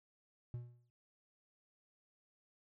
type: tone with exponential decay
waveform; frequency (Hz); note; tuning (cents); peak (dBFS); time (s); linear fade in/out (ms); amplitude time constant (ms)
triangle; 120.7; B2; -39; -36; 0.54-0.9; 0; 77
effects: none